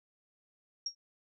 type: tone with exponential decay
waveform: sine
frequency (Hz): 5588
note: F8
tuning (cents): 0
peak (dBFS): -29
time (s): 0.86-0.95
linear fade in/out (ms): 5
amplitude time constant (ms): 19
effects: none